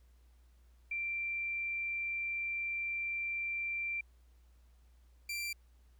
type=tone pair in turn; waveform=sine / sawtooth; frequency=2357 / 2357 Hz; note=D7 / D7; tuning=+6 / +6 cents; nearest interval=unison; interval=0 cents; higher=neither; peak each=-34 / -33 dBFS; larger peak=second; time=0.91-4.01 / 5.29-5.53 s; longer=first; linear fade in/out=5 ms; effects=added 60 Hz sine -60 dBFS peak until 5.99 s + pink hiss -75 dBFS RMS until 5.99 s